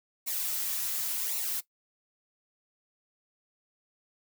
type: noise with flanger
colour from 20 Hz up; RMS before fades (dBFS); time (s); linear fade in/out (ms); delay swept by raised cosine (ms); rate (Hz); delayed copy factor
blue; -32; 0.26-1.61; 20; 0.61 to 5.51; 0.91; -0.6
effects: noise-tail reverb RT60 0.1 s tail -17 dB re dry